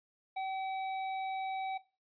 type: tone with hard clipping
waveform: sine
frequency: 765 Hz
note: G5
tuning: 42 cents flat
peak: -36 dBFS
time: 0.36-1.78 s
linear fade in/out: 10 ms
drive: 10 dB
effects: noise-tail reverb RT60 0.3 s tail -17 dB re dry + resampled to 11025 Hz